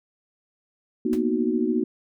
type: chord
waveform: sine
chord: B major seventh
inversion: third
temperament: equal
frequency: 233.1 / 246.9 / 311.1 / 370 Hz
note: A#3 / B3 / D#4 / F#4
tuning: 0 / 0 / 0 / 0 cents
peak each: -26 dBFS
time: 1.05-1.84 s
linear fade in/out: 5 ms
type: noise with exponential decay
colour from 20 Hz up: pink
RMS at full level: -36 dBFS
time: 1.13-1.23 s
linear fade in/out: 0 ms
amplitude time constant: 21 ms
effects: none